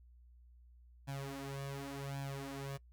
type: tone with flanger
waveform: sawtooth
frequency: 138.3 Hz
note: C#3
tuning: 4 cents flat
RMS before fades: -43 dBFS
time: 1.07-2.78 s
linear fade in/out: 20 ms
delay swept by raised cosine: 1.2 to 5.5 ms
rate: 0.89 Hz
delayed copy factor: +0.8
effects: noise-tail reverb RT60 0.1 s tail -23 dB re dry + added 60 Hz sine -58 dBFS peak until 2.92 s